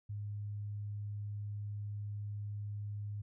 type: tone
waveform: sine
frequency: 103.3 Hz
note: G#2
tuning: 9 cents flat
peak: -38 dBFS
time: 0.09-3.22 s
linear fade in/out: 10 ms
effects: none